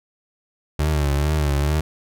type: tone with vibrato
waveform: 30% pulse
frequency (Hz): 73.4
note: D2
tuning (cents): 0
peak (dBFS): -15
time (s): 0.79-1.81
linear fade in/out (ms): 5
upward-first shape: triangle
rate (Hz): 2.3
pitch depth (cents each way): 100
effects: none